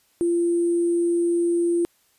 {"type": "tone with sample-and-hold", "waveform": "sine", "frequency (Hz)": 342.9, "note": "F4", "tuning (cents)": -32, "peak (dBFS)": -18, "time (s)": [0.21, 1.85], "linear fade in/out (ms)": 0, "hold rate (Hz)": 8820, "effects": ["white hiss -63 dBFS RMS until 2.18 s", "resampled to 32000 Hz"]}